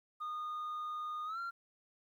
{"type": "tone with pitch glide", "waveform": "sine", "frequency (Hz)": [1227, 1377.3], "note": ["D#6", "F6"], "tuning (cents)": [-25, -24], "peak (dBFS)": -35, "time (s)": [0.2, 1.51], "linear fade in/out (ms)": 20, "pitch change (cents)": 201, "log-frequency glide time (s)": [1.25, 1.39], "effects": ["tanh soft clip ceiling -37 dBFS", "12-bit"]}